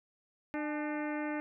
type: harmonic tone with a mistuned harmonic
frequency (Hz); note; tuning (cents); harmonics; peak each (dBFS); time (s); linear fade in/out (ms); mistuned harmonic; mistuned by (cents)
300.5; D4; +40; 1 / 2 / 3 / 4 / 5 / 6 / 7 / 8 / 9; -35 / -41 / -43 / -49 / -46 / -46 / -47 / -52 / -59; 0.54-1.4; 0; 3; -72
effects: none